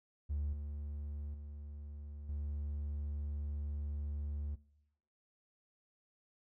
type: tone with level steps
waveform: triangle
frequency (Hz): 73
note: D2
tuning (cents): -10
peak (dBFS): -31 / -37 / -42 / -34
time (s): 0.29-4.56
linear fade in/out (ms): 20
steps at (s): 0.53 / 1.34 / 2.29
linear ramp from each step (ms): 2
effects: noise-tail reverb RT60 0.9 s tail -22 dB re dry + tanh soft clip ceiling -29 dBFS